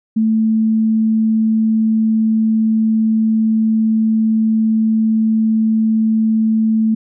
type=tone; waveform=sine; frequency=220.6 Hz; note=A3; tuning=5 cents sharp; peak=-11 dBFS; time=0.16-6.95 s; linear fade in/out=10 ms; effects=none